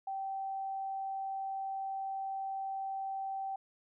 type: tone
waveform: sine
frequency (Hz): 776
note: G5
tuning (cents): -18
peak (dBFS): -35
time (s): 0.07-3.56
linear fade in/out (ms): 5
effects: none